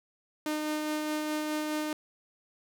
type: tone with tremolo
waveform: sawtooth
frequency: 305 Hz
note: D#4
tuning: 34 cents flat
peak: -25 dBFS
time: 0.46-1.93 s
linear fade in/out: 2 ms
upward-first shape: sine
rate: 4.8 Hz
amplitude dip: 25%
effects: none